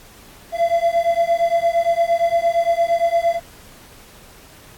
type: beating tone pair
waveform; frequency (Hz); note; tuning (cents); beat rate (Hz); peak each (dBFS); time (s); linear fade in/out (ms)
triangle; 674 / 682.7; E5 / F5; +38 / -40; 8.7; -16; 0.52-3.4; 50
effects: pink hiss -45 dBFS RMS until 4.77 s + AAC 64 kbps